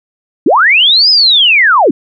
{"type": "linear two-way sweep", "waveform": "sine", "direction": "up then down", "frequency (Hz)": [222.9, 5140, 222.9], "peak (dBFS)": -4, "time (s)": [0.46, 1.91], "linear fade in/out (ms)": 5, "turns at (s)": 1.1, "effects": []}